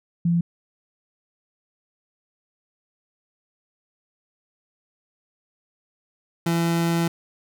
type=tone pair in turn; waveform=sine / 30% pulse; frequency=170.6 / 168.15 Hz; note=F3 / E3; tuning=-40 / +35 cents; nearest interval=unison; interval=25 cents; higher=first; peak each=-17 dBFS; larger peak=neither; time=0.25-0.41 / 6.46-7.08 s; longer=second; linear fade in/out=5 ms; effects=none